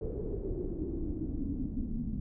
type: noise with low-pass filter sweep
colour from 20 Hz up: brown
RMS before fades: -35 dBFS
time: 0.01-2.2 s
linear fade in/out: 5 ms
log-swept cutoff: 450 to 220 Hz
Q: 7.1
effects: none